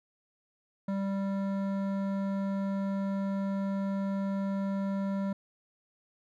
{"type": "tone with hard clipping", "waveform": "sine", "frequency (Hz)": 196, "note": "G3", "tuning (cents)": 0, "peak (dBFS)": -31, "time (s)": [0.88, 5.33], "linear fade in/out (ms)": 5, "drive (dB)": 13, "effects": []}